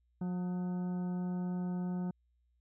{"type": "harmonic tone with a mistuned harmonic", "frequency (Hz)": 179.7, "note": "F3", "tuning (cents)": 50, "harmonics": [1, 2, 3, 4, 5, 7, 8], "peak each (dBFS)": [-33, -47, -55, -52, -54, -61, -63], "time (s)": [0.21, 2.11], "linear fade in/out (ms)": 5, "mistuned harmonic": 8, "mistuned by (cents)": 72, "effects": ["added 60 Hz sine -70 dBFS peak until 2.6 s"]}